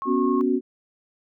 sine tone, 1087 Hz, C#6, 34 cents flat, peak -27 dBFS, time 0.02-0.41 s, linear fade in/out 0 ms
sine chord, B suspended second, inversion none, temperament equal, 246.9 / 277.2 / 370 Hz, B3 / C#4 / F#4, 0 / 0 / 0 cents, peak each -23 dBFS, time 0.05-0.61 s, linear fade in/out 50 ms
effects none

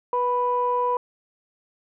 sine tone pair together, 489.9 / 987.8 Hz, B4 / B5, -14 / 0 cents, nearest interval octave, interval 1214 cents, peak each -24 / -21 dBFS, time 0.13-0.97 s, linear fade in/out 2 ms, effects tanh soft clip ceiling -12 dBFS

